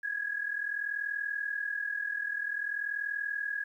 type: tone pair together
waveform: sine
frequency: 1651 / 1691.5 Hz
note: G#6 / G#6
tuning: -11 / +31 cents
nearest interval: unison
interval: 42 cents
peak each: -33 / -36 dBFS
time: 0.03-3.64 s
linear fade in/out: 10 ms
effects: 11-bit